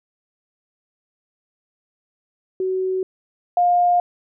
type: tone pair in turn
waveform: sine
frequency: 374.8 / 707.5 Hz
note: F#4 / F5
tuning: +22 / +22 cents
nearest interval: major seventh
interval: 1100 cents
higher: second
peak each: -19 / -13 dBFS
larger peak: second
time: 2.6-3.03 / 3.57-4 s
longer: neither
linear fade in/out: 2 ms
effects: none